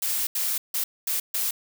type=noise bursts at uneven times; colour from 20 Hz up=blue; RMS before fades=-26 dBFS; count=5; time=0.02-0.27 / 0.35-0.58 / 0.74-0.84 / 1.07-1.2 / 1.34-1.51 s; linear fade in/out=5 ms; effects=none